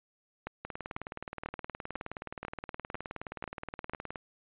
two click trains, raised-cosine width 0.5 ms, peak -21 / -23 dBFS, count 8 / 68, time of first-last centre 0.47-3.935 / 0.65-4.158 s, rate 2.02 / 19.1 Hz, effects resampled to 8000 Hz

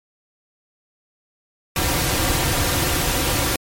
pink noise with comb filter, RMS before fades -20 dBFS, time 1.76-3.56 s, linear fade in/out 2 ms, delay 4.7 ms, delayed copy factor -0.55, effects MP3 64 kbps

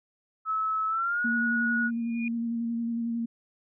sine tone with pitch glide, 1298 to 1457 Hz, E6 to F#6, -27 to -27 cents, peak -25 dBFS, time 0.45-1.91 s, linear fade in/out 50 ms, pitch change +200 cents, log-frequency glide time 0.88-1.24 s
sine tone with vibrato, 232.4 Hz, A#3, 5 cents flat, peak -27 dBFS, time 1.24-3.26 s, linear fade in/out 10 ms, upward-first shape square, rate 11 Hz, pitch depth 15 cents each way
sine tone with exponential growth, 2437 Hz, D#7, 37 cents flat, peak -31 dBFS, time 1.88-2.28 s, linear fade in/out 2 ms, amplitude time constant 85 ms
effects none

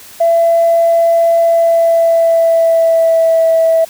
sine tone with pitch glide, 671 to 653.8 Hz, E5 to E5, +31 to -14 cents, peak -6 dBFS, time 0.2-3.85 s, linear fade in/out 10 ms, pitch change -45 cents, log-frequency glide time 1.4-3.5 s, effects tanh soft clip ceiling -2 dBFS + white hiss -36 dBFS RMS until 3.89 s

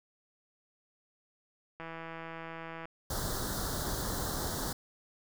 click train, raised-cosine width 0.5 ms, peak -28 dBFS, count 174, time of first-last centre 1.8-2.855 s, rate 164 Hz
pink band-stop noise, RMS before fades -35 dBFS, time 3.1-4.73 s, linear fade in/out 5 ms, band 1700 to 3600 Hz, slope 48 dB/octave
effects none

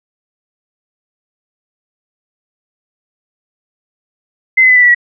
sine tone with pitch steps, 2061 / 2034 / 2007 / 1980.5 / 1954.3 / 1928.5 Hz, C7 / C7 / B6 / B6 / B6 / B6, -27 / -50 / +27 / +4 / -19 / -42 cents, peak -4 dBFS, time 4.57-4.948 s, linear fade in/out 10 ms, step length 63 ms, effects none

